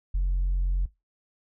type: tone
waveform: sine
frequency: 44.82 Hz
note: F1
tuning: 46 cents sharp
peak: -20 dBFS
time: 0.14-0.86 s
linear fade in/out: 10 ms
effects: noise-tail reverb RT60 0.2 s tail -20 dB re dry + tanh soft clip ceiling -20 dBFS